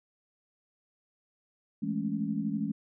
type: chord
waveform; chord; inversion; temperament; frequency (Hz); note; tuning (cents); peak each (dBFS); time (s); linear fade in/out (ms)
sine; A major seventh; second; equal; 164.81 / 207.7 / 220 / 277.2; E3 / G#3 / A3 / C#4; 0 / 0 / 0 / 0; -37 / -32 / -35 / -35; 1.82-2.72; 10
effects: none